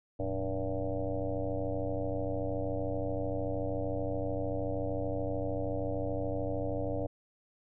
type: tone with frequency modulation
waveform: sine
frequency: 293.7 Hz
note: D4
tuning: in tune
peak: -30 dBFS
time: 0.19-7.07 s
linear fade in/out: 10 ms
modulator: 93.3 Hz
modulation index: 3.9
effects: none